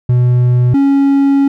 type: tone pair in turn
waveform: triangle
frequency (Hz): 123.47 / 277.2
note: B2 / C#4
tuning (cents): 0 / 0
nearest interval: octave + major second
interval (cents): 1400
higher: second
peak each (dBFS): -5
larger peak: neither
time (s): 0.09-0.74 / 0.74-1.48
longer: second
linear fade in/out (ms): 5
effects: none